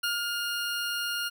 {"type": "tone with ADSR envelope", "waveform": "20% pulse", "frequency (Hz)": 1416, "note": "F6", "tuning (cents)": 23, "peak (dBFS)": -21, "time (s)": [0.03, 1.3], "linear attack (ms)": 10, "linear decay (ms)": 170, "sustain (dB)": -3, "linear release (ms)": 26, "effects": []}